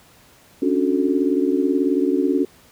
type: chord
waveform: sine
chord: D major seventh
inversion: third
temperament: just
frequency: 275.3 / 293.7 / 367.1 / 440.5 Hz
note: C#4 / D4 / F#4 / A4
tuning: -12 / 0 / -14 / +2 cents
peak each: -20 / -22 / -21 / -26 dBFS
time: 0.62-2.45 s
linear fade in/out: 5 ms
effects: pink hiss -51 dBFS RMS until 2.71 s + high-pass 60 Hz 12 dB/octave